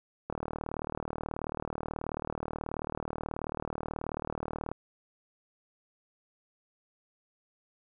click train, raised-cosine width 1 ms, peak -20 dBFS, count 171, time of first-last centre 0.3-4.716 s, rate 38.5 Hz, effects none

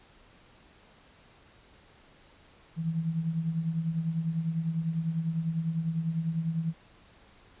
sine tone with tremolo, 163.4 Hz, E3, 15 cents flat, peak -24 dBFS, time 2.76-6.74 s, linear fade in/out 50 ms, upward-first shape triangle, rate 10 Hz, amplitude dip 70%, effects pink hiss -58 dBFS RMS until 7.6 s + resampled to 8000 Hz

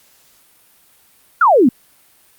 sine exponential sweep, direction down, 1480 to 220 Hz, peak -7 dBFS, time 1.41-1.69 s, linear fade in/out 5 ms, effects white hiss -52 dBFS RMS until 2.38 s + Opus 48 kbps

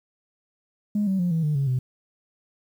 sine tone with pitch steps, 207.7 / 191.57 / 176.68 / 162.96 / 150.3 / 138.62 / 127.85 Hz, G#3 / G3 / F3 / E3 / D3 / C#3 / C3, 0 / -40 / +20 / -20 / +40 / 0 / -40 cents, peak -19 dBFS, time 0.95-1.79 s, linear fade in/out 5 ms, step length 120 ms, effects tanh soft clip ceiling -17 dBFS + 9-bit

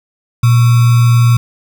sine tone with sample-and-hold, 118.8 Hz, A#2, 33 cents sharp, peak -5 dBFS, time 0.43-1.37 s, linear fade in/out 5 ms, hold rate 1225 Hz, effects none

